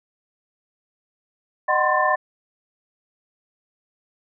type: tone cluster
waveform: sine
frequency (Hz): 612 / 748 / 1027 / 1064 / 1780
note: D#5 / F#5 / C6 / C6 / A6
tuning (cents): -29 / +19 / -33 / +29 / +20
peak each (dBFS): -23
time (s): 1.68-2.16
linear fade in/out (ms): 10
effects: none